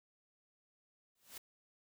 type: noise with exponential growth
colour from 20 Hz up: white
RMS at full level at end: -45 dBFS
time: 1.15-1.38 s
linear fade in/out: 5 ms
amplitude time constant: 49 ms
effects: none